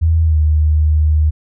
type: tone with pitch glide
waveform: sine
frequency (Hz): 81.3 to 76.78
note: E2 to D#2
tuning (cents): -23 to -22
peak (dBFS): -9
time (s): 0.01-1.31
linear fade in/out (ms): 20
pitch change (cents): -99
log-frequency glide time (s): 0.23-0.38
effects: none